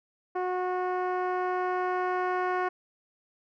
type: tone with low-pass filter sweep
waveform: 10% pulse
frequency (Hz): 365.1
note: F#4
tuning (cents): -23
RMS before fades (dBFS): -29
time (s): 0.35-2.69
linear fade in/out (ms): 10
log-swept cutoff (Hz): 820 to 1300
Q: 0.83
effects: none